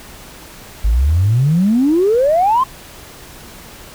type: exponential sweep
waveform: sine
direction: up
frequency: 49.25 to 1080 Hz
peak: -9 dBFS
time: 0.84-2.64 s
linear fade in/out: 10 ms
effects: tanh soft clip ceiling -5 dBFS + pink hiss -37 dBFS RMS until 3.94 s